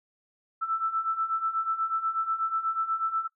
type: beating tone pair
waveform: sine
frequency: 1318.5 / 1326.7 Hz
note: E6 / E6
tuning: 0 / +11 cents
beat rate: 8.2 Hz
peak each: -31 / -27 dBFS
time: 0.61-3.28 s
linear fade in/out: 20 ms
effects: noise-tail reverb RT60 0.1 s tail -17 dB re dry